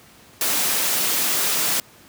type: high-pass noise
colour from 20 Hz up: white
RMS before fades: -21 dBFS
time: 0.41-1.8 s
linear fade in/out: 2 ms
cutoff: 140 Hz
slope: 48 dB/octave
effects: pink hiss -49 dBFS RMS until 2.08 s + high-pass 80 Hz 12 dB/octave